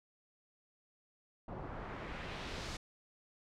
pink noise with low-pass filter sweep, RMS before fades -44 dBFS, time 1.48-2.77 s, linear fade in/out 5 ms, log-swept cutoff 830 to 6100 Hz, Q 1.1, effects none

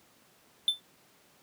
triangle tone with exponential decay, 3535 Hz, A7, 7 cents sharp, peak -17 dBFS, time 0.68-0.8 s, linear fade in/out 1 ms, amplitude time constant 25 ms, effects pink hiss -62 dBFS RMS until 1.42 s + high-pass 150 Hz 12 dB/octave

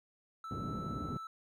triangle tone, 1318.5 Hz, E6, in tune, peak -40 dBFS, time 0.44-1.27 s, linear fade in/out 2 ms
pink band-pass noise, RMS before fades -40 dBFS, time 0.51-1.17 s, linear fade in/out 0 ms, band 100 to 300 Hz, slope 12 dB/octave
effects none

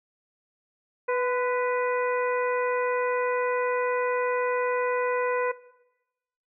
harmonic tone with a mistuned harmonic, 493.9 Hz, B4, in tune, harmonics 1 / 2 / 3 / 4 / 5, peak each -24 / -30 / -34 / -36 / -38 dBFS, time 1.08-5.52 s, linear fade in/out 10 ms, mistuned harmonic 2, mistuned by +38 cents, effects noise-tail reverb RT60 1.0 s tail -19 dB re dry

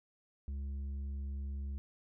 sine tone with tanh clipping, 69.3 Hz, C#2, in tune, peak -38 dBFS, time 0.48-1.78 s, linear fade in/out 0 ms, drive 6 dB, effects none

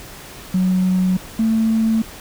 triangle tone pair in turn, 185 / 222.8 Hz, F#3 / A3, 0 / +22 cents, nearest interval minor third, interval 322 cents, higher second, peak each -10 dBFS, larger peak neither, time 0.54-1.17 / 1.39-2.02 s, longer neither, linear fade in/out 5 ms, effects tanh soft clip ceiling -11 dBFS + pink hiss -37 dBFS RMS until 2.2 s

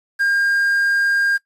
triangle tone with quantisation, 1609 Hz, G6, 45 cents sharp, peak -13 dBFS, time 0.19-1.38 s, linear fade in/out 20 ms, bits 7, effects noise-tail reverb RT60 0.1 s tail -19 dB re dry + resampled to 32000 Hz

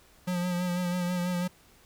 square tone with vibrato, 178.3 Hz, F3, 36 cents sharp, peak -28 dBFS, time 0.27-1.48 s, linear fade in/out 10 ms, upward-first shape sine, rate 6.1 Hz, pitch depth 32 cents each way, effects pink hiss -59 dBFS RMS until 1.85 s

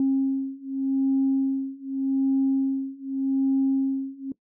sine beating tone pair, 268.9 / 269.74 Hz, C4 / C#4, +47 / -47 cents, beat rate 0.84 Hz, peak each -24 / -23 dBFS, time 0-4.32 s, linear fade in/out 2 ms, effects noise-tail reverb RT60 0.1 s tail -19 dB re dry + tanh soft clip ceiling -14 dBFS

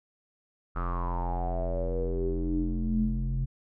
square tone with low-pass filter sweep, 43.65 Hz, F1, in tune, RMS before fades -29 dBFS, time 0.75-3.46 s, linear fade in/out 20 ms, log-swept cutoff 1300 to 150 Hz, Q 9.8, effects none

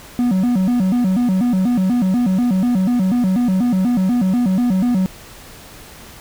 triangle tone with vibrato, 213.8 Hz, A3, 49 cents flat, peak -11 dBFS, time 0.19-5.06 s, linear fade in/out 0 ms, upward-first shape square, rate 4.1 Hz, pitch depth 230 cents each way, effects pink hiss -39 dBFS RMS until 6.2 s

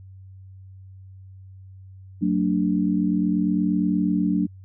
sine chord, D major, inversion first, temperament equal with one note detuned, 185 / 225.5 / 293.7 Hz, F#3 / A3 / D4, 0 / +43 / 0 cents, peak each -22 / -25 / -23 dBFS, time 2.21-4.47 s, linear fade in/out 20 ms, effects added 95 Hz sine -41 dBFS peak until 4.64 s

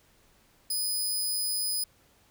15% pulse tone, 4998 Hz, D#8, 7 cents sharp, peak -21 dBFS, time 0.7-1.84 s, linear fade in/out 5 ms, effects pink hiss -63 dBFS RMS until 2.3 s

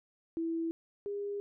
sine tone pair in turn, 329.6 / 405.8 Hz, E4 / G#4, 0 / -40 cents, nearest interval major third, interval 360 cents, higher second, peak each -31 / -34 dBFS, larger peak first, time 0.37-0.71 / 1.06-1.4 s, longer neither, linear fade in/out 0 ms, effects none

